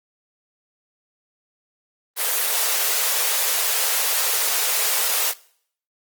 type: high-pass noise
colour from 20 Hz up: white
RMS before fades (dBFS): -21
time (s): 2.16-5.34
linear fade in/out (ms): 50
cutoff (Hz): 410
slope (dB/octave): 96
effects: noise-tail reverb RT60 0.6 s tail -21 dB re dry + Opus 24 kbps